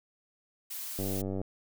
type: noise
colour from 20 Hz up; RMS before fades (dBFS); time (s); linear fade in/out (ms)
blue; -39; 0.7-1.22; 10
type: click train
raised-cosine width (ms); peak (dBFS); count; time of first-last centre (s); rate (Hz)
2; -22; 42; 0.99-1.415; 96.5
effects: none